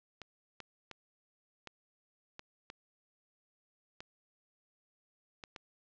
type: clicks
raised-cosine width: 0.2 ms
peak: -27 dBFS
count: 9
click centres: 0.217 / 0.603 / 0.913 / 1.673 / 2.394 / 2.701 / 4.005 / 5.438 / 5.562 s
effects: low-pass 5000 Hz 12 dB/octave